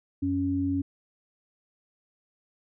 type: tone pair together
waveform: sine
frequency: 92.7 / 277.8 Hz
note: F#2 / C#4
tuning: +4 / +4 cents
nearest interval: octave + perfect fifth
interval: 1900 cents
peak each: -31 / -25 dBFS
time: 0.22-0.82 s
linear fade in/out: 10 ms
effects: none